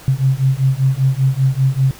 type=beating tone pair; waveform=sine; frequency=130.81 / 135.91 Hz; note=C3 / C#3; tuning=0 / -34 cents; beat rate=5.1 Hz; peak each=-15 dBFS; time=0.08-1.91 s; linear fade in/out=0 ms; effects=pink hiss -39 dBFS RMS until 1.99 s